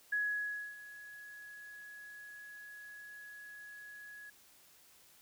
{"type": "tone with ADSR envelope", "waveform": "sine", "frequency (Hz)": 1678, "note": "G#6", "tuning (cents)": 17, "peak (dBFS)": -30, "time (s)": [0.12, 4.3], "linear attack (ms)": 8, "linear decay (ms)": 620, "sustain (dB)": -18, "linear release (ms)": 5, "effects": ["white hiss -63 dBFS RMS until 5.21 s"]}